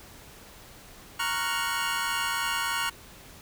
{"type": "chord", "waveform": "25% pulse", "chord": "Gb major seventh", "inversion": "first", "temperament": "equal", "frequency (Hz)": [932.3, 1108.7, 1396.9, 1480], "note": ["Bb5", "Db6", "F6", "Gb6"], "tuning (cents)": [0, 0, 0, 0], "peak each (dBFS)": -29, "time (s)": [1.19, 2.9], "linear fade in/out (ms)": 10, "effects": ["pink hiss -49 dBFS RMS until 3.41 s"]}